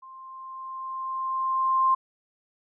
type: tone with level ramp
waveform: sine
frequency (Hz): 1052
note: C6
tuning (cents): +9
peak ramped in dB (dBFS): -43 to -17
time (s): 0.02-1.95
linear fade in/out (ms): 10
effects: none